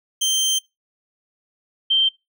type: tone pair in turn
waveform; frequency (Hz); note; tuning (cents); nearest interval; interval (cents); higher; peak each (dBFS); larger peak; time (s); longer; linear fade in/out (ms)
25% pulse / sine; 3136 / 3136; G7 / G7; 0 / 0; unison; 0; neither; -14; neither; 0.21-0.59 / 1.9-2.09; first; 10
effects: noise-tail reverb RT60 0.2 s tail -22 dB re dry